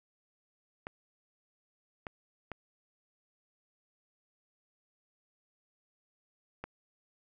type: clicks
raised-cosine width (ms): 0.5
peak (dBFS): -24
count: 4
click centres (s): 0.869 / 2.068 / 2.517 / 6.64
effects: none